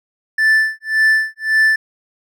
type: tone with tremolo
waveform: triangle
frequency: 1760 Hz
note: A6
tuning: in tune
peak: -7 dBFS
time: 0.38-1.76 s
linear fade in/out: 5 ms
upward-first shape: sine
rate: 1.8 Hz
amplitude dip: 100%
effects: none